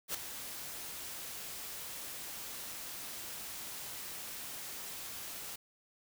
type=noise with ADSR envelope; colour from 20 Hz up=white; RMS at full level=-34 dBFS; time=0.08-5.56 s; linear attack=65 ms; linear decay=3 ms; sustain=-10 dB; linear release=6 ms; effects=none